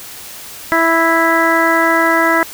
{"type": "harmonic tone", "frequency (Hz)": 329.6, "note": "E4", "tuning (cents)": 0, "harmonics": [1, 2, 3, 4, 5, 6], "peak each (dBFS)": [-17, -17, -17, -17, -17, -17], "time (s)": [0.72, 2.43], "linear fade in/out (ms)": 0, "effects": ["white hiss -32 dBFS RMS until 2.53 s"]}